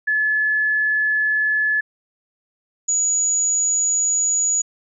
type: tone pair in turn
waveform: sine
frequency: 1719 / 6838 Hz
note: A6 / G#8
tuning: -41 / +50 cents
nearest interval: 2 octaves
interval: 2391 cents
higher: second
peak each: -16 dBFS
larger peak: neither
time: 0.07-1.81 / 2.88-4.62 s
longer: neither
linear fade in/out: 10 ms
effects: none